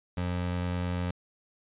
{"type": "tone", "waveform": "25% pulse", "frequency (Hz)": 89, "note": "F2", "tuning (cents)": 33, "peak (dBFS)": -25, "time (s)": [0.17, 1.11], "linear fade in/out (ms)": 5, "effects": ["resampled to 8000 Hz"]}